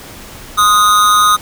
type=tone with amplitude modulation; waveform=square; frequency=1244.5 Hz; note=D#6; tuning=in tune; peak=-5 dBFS; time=0.57-1.37 s; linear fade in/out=20 ms; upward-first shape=sine; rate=202 Hz; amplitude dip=60%; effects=pink hiss -33 dBFS RMS until 1.41 s